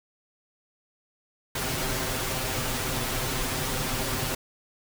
pink noise with comb filter, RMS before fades -29 dBFS, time 1.55-4.35 s, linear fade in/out 5 ms, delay 7.7 ms, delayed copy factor +0.7, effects none

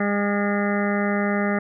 harmonic tone with a mistuned harmonic, 203.1 Hz, G#3, 38 cents flat, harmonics 1 / 2 / 3 / 4 / 6 / 7 / 8 / 9 / 10, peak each -22 / -28 / -28 / -32 / -32 / -33 / -36 / -32 / -33 dBFS, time 0-1.59 s, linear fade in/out 5 ms, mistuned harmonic 8, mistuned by +46 cents, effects none

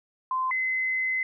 sine tone pair in turn, 1035 / 2045 Hz, C6 / C7, -19 / -40 cents, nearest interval octave, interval 1179 cents, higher second, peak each -24 dBFS, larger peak neither, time 0.31-0.51 / 0.51-1.23 s, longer second, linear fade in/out 2 ms, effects none

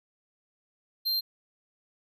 square tone, 4169 Hz, C8, 7 cents flat, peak -26 dBFS, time 1.05-1.21 s, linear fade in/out 20 ms, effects none

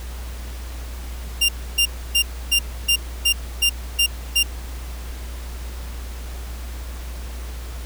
sawtooth tone bursts, 2794 Hz, F7, in tune, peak -11 dBFS, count 9, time 1.41-4.432 s, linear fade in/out 10 ms, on 78 ms, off 290 ms, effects added 60 Hz sine -29 dBFS peak until 7.85 s + pink hiss -40 dBFS RMS until 7.85 s

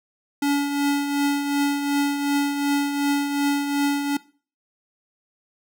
square tone with tremolo, 284.8 Hz, C#4, 47 cents sharp, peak -18 dBFS, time 0.42-4.17 s, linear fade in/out 5 ms, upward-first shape triangle, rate 2.7 Hz, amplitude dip 55%, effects noise-tail reverb RT60 0.4 s tail -20 dB re dry

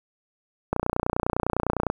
click train, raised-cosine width 1 ms, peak -9 dBFS, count 36, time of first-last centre 0.73-1.901 s, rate 29.9 Hz, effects 8-bit

